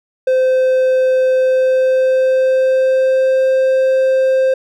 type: tone with pitch glide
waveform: triangle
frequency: 517 to 525.1 Hz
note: C5 to C5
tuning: -21 to +6 cents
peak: -8 dBFS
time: 0.27-4.54 s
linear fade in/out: 5 ms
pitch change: +27 cents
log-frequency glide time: 1.33-3.46 s
effects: none